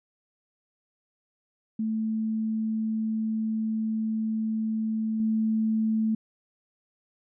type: tone with level steps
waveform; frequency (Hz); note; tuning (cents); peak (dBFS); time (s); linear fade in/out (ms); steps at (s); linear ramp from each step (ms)
sine; 220; A3; 0; -25 / -22; 1.79-6.15; 5; 5.2; 2
effects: none